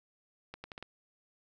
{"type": "accelerating click train", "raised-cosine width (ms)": 0.3, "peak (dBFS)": -27, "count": 5, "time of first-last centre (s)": [0.54, 0.826], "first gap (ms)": 100, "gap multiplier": 0.78, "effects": []}